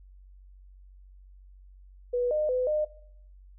sine tone with pitch steps, 489.8 / 609 / 505 / 608 Hz, B4 / D#5 / B4 / D#5, -14 / -37 / +39 / -40 cents, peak -24 dBFS, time 2.13-2.85 s, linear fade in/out 10 ms, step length 180 ms, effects noise-tail reverb RT60 0.6 s tail -17 dB re dry + added 47 Hz sine -49 dBFS peak until 3.58 s

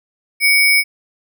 sine tone with sample-and-hold, 2250 Hz, C#7, 25 cents sharp, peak -9 dBFS, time 0.4-0.84 s, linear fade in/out 50 ms, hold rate 7350 Hz, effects none

